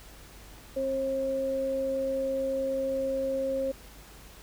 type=tone pair together; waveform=sine; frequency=266.3 / 537 Hz; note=C4 / C5; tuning=+31 / +45 cents; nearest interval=octave; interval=1214 cents; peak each=-36 / -27 dBFS; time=0.76-3.72 s; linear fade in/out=10 ms; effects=added 50 Hz sine -51 dBFS peak until 4.42 s + pink hiss -51 dBFS RMS until 4.42 s